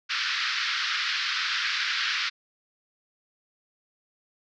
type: band-pass noise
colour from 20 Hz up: pink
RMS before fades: -28 dBFS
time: 0.09-2.3 s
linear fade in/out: 20 ms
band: 1300 to 5200 Hz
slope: 48 dB/octave
effects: none